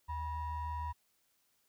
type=ring-modulated tone; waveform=triangle; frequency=446.7 Hz; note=A4; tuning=26 cents sharp; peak=-31 dBFS; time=0.08-0.93 s; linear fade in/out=20 ms; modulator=525 Hz; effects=white hiss -75 dBFS RMS until 1.68 s